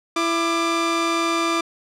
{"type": "tone pair together", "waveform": "sawtooth", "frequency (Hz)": [333.7, 1189], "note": ["E4", "D6"], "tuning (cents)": [21, 21], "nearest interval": "octave + minor seventh", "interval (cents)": 2200, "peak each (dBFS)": -18, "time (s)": [0.16, 1.61], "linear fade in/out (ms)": 5, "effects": ["low-pass 7000 Hz 12 dB/octave"]}